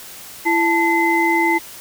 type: tone cluster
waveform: sine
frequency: 334.8 / 880 / 2050 Hz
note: E4 / A5 / C7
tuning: +27 / 0 / -36 cents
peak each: -18 dBFS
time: 0.45-1.59 s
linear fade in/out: 20 ms
effects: white hiss -37 dBFS RMS until 1.8 s